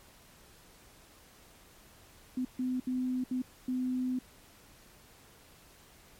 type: tone bursts at uneven times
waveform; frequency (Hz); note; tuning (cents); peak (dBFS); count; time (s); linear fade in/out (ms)
sine; 254; B3; +49; -29; 5; 2.37-2.45 / 2.59-2.8 / 2.87-3.24 / 3.31-3.42 / 3.68-4.19; 5
effects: pink hiss -58 dBFS RMS until 6.19 s + MP3 64 kbps